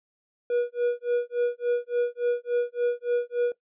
triangle tone with tremolo, 482.9 Hz, B4, 39 cents flat, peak -18 dBFS, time 0.5-3.52 s, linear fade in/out 2 ms, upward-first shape sine, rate 3.5 Hz, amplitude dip 100%, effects noise-tail reverb RT60 0.1 s tail -18 dB re dry + resampled to 8000 Hz

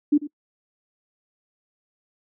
sine tone with echo, 293.7 Hz, D4, in tune, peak -13 dBFS, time 0.12-0.18 s, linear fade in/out 10 ms, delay 94 ms, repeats 1, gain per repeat -15 dB, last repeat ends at 0.274 s, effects noise-tail reverb RT60 0.1 s tail -25 dB re dry

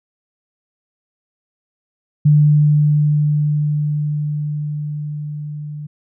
sine tone with level ramp, 149 Hz, D3, 25 cents sharp, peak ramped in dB -7 to -26 dBFS, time 2.25-5.87 s, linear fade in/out 10 ms, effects none

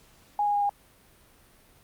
sine tone with pitch steps, 827 / 821.8 / 816.6 / 811.4 Hz, G#5 / G#5 / G#5 / G#5, -8 / -18 / -29 / -41 cents, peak -22 dBFS, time 0.39-0.694 s, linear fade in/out 2 ms, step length 76 ms, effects pink hiss -58 dBFS RMS until 1.83 s + Opus 48 kbps

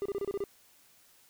triangle tone bursts, 399.7 Hz, G4, 34 cents sharp, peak -28 dBFS, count 7, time 0.02-0.439 s, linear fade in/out 0 ms, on 35 ms, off 29 ms, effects white hiss -62 dBFS RMS until 1.29 s

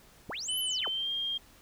sine linear two-way sweep, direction up then down, 49 to 11950 to 301.1 Hz, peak -35 dBFS, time 0.29-0.88 s, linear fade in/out 0 ms, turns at 0.59 s
sine tone with pitch glide, 3014 to 3212 Hz, F#7 to G7, +31 to +41 cents, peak -30 dBFS, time 0.48-1.38 s, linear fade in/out 10 ms, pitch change +110 cents, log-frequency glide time 0.76-1.11 s
effects pink hiss -58 dBFS RMS until 1.61 s

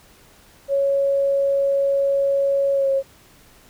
sine tone with pitch glide, 554.4 to 543 Hz, C#5 to C#5, 0 to -36 cents, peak -16 dBFS, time 0.68-3.03 s, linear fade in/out 50 ms, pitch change -36 cents, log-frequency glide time 2.73-2.89 s, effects pink hiss -51 dBFS RMS until 3.69 s

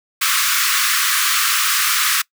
pink high-pass noise, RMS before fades -17 dBFS, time 0.21-2.22 s, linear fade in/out 10 ms, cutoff 1100 Hz, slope 96 dB/octave, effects noise-tail reverb RT60 0.1 s tail -23 dB re dry

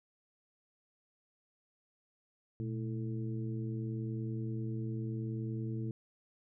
harmonic tone with a mistuned harmonic, 110 Hz, A2, in tune, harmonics 1 / 2 / 3 / 4, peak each -36 / -42 / -43 / -50 dBFS, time 2.6-5.91 s, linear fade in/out 0 ms, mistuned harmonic 1, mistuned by +140 cents, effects none

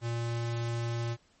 square tone, 117.3 Hz, A#2, 11 cents sharp, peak -31 dBFS, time 0.01-1.17 s, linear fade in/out 50 ms, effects pink hiss -66 dBFS RMS until 1.4 s + MP3 32 kbps

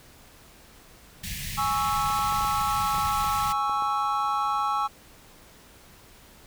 pink band-stop noise, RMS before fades -34 dBFS, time 1.23-3.53 s, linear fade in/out 10 ms, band 210 to 1700 Hz, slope 96 dB/octave
triangle chord, C# minor, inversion second, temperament equal, 830.6 / 1108.7 / 1318.5 Hz, G#5 / C#6 / E6, 0 / 0 / 0 cents, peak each -26 dBFS, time 1.57-4.88 s, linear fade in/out 20 ms
clicks, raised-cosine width 1 ms, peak -27 dBFS, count 10, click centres 2.103 / 2.191 / 2.325 / 2.409 / 2.447 / 2.945 / 2.983 / 3.244 / 3.696 / 3.823 s
effects pink hiss -52 dBFS RMS until 6.46 s

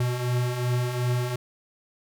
square beating tone pair, 121.2 / 123.9 Hz, B2 / B2, -32 / +6 cents, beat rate 2.7 Hz, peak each -32 / -25 dBFS, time 0-1.36 s, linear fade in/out 5 ms, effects none

